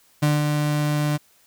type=tone with ADSR envelope; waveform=35% pulse; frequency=148.7 Hz; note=D3; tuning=22 cents sharp; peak=-14 dBFS; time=0.22-1.18 s; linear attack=11 ms; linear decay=190 ms; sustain=-4 dB; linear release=24 ms; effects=white hiss -58 dBFS RMS until 1.46 s